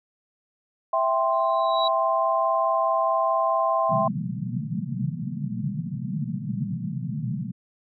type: chord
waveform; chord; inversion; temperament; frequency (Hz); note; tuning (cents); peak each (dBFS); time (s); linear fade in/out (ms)
sine; C major; first; equal; 659.3 / 784 / 1046.5; E5 / G5 / C6; 0 / 0 / 0; -23 / -27 / -23; 0.93-4.08; 5
type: tone with exponential growth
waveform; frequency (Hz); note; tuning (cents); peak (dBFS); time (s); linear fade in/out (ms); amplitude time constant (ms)
sine; 3895; B7; -25; -23; 1.32-1.88; 5; 120
type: band-pass noise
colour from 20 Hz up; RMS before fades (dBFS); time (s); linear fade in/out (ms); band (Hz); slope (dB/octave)
pink; -29; 3.89-7.52; 20; 120 to 230; 96
effects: none